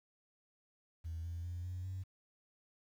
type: tone with pitch steps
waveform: sine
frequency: 81.8 / 84.64 / 87.57 / 90.61 / 93.75 Hz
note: E2 / E2 / F2 / F#2 / F#2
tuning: -13 / +46 / +5 / -36 / +23 cents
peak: -38 dBFS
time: 1.04-2.04 s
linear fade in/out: 20 ms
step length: 200 ms
effects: tanh soft clip ceiling -36 dBFS + 11-bit